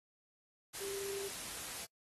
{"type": "tone in noise", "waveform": "sine", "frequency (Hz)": 395.9, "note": "G4", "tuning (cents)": 17, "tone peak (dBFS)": -40, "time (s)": [0.8, 1.29], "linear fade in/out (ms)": 20, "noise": "white", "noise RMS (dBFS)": -44, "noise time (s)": [0.73, 1.86], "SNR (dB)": 1, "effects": ["noise-tail reverb RT60 0.1 s tail -24 dB re dry", "AAC 32 kbps"]}